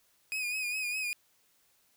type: tone with vibrato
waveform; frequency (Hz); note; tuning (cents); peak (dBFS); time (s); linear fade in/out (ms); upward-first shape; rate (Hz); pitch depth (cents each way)
40% pulse; 2489; D#7; 0; -31; 0.32-1.13; 0; sine; 4.9; 54
effects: white hiss -69 dBFS RMS until 1.96 s